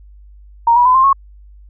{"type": "tone with pitch steps", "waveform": "sine", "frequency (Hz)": [932.3, 970.8, 1010.8, 1052.5, 1096], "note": ["A#5", "B5", "B5", "C6", "C#6"], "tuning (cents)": [0, -30, 40, 10, -20], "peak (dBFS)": -7, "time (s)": [0.67, 1.13], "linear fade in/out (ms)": 5, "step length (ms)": 92, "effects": ["added 50 Hz sine -38 dBFS peak until 1.69 s"]}